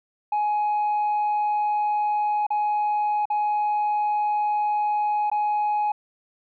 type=tone with dropouts; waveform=sine; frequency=838 Hz; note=G#5; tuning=15 cents sharp; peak=-18 dBFS; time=0.32-5.92 s; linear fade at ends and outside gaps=5 ms; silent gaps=2.467-2.504 / 3.255-3.301 / 5.3-5.315 s; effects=tanh soft clip ceiling -19 dBFS